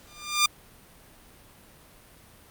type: tone with exponential growth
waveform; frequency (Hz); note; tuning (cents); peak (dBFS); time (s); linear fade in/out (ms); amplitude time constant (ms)
10% pulse; 1198; D6; +34; -8; 0.07-0.46; 5; 83
effects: pink hiss -53 dBFS RMS until 2.5 s + Opus 48 kbps